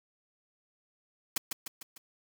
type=noise with echo; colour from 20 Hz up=white; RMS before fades=-29 dBFS; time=1.36-1.38 s; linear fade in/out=5 ms; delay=150 ms; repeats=4; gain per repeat=-5 dB; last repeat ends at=1.98 s; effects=none